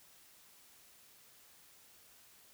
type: silence
effects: white hiss -62 dBFS RMS until 2.53 s